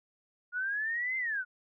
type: linear two-way sweep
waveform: sine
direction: up then down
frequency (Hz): 1430 to 2094 to 1430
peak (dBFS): -30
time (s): 0.52-1.45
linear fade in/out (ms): 50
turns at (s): 1.17
effects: none